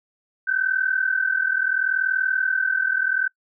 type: tone pair together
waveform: sine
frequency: 1513 / 1553.7 Hz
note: F#6 / G6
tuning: +38 / -16 cents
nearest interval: unison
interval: 46 cents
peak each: -22 / -22 dBFS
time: 0.47-3.28 s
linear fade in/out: 10 ms
effects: noise-tail reverb RT60 0.1 s tail -24 dB re dry